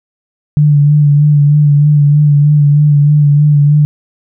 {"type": "tone with vibrato", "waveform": "sine", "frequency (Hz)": 146.83, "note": "D3", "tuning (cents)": 0, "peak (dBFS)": -4, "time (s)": [0.57, 3.85], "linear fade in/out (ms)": 0, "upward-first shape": "sine", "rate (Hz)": 3.2, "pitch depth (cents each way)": 32, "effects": []}